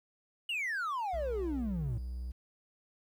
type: exponential sweep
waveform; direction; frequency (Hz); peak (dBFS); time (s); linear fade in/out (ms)
triangle; down; 2947 to 107.7; -30; 0.49-1.98; 5
type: tone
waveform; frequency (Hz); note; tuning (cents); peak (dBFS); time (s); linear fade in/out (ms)
triangle; 61.74; B1; 0; -34; 1.13-2.32; 10
effects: tanh soft clip ceiling -25 dBFS + 11-bit